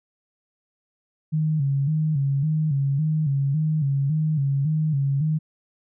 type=tone with vibrato; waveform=sine; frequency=146.83 Hz; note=D3; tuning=in tune; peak=-19 dBFS; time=1.32-5.39 s; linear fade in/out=20 ms; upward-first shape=square; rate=1.8 Hz; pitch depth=100 cents each way; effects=none